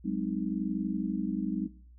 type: chord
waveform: sine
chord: Ab dominant seventh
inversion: third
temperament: just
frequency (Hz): 186.89 / 207.7 / 259.6 / 311.5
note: Gb3 / Ab3 / C4 / Eb4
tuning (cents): +18 / 0 / -13 / +2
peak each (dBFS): -33 / -33 / -36 / -36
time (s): 0.04-1.68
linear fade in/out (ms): 20
effects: noise-tail reverb RT60 0.5 s tail -19 dB re dry + added 60 Hz sine -51 dBFS peak until 1.98 s